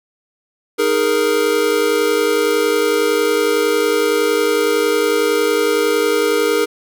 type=chord; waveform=square; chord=D# suspended fourth; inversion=none; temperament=equal; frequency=311.1 / 415.3 / 466.2 Hz; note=D#4 / G#4 / A#4; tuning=0 / 0 / 0 cents; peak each=-23 / -18 / -17 dBFS; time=0.78-6.66 s; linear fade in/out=20 ms; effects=none